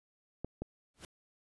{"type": "clicks", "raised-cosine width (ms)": 2, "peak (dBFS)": -24, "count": 2, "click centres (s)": [0.446, 0.62]}
{"type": "noise with exponential growth", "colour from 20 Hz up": "pink", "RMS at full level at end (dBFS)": -43, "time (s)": [0.94, 1.05], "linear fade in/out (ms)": 2, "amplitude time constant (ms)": 23}
{"effects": ["resampled to 24000 Hz"]}